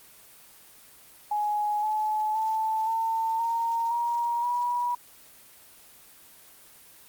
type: tone with pitch steps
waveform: sine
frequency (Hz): 837 / 857.6 / 878.6 / 900.2 / 922.3 / 944.9 / 968.1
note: G#5 / A5 / A5 / A5 / A#5 / A#5 / B5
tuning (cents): +13 / -45 / -3 / +39 / -19 / +23 / -35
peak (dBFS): -24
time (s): 1.31-4.95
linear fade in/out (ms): 5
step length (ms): 520
effects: white hiss -52 dBFS RMS until 7.08 s + Opus 24 kbps